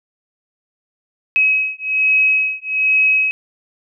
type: beating tone pair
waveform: sine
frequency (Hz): 2551 / 2552.2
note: D#7 / D#7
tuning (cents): +43 / +43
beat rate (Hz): 1.2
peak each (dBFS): -16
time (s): 1.36-3.31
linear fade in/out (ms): 0
effects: none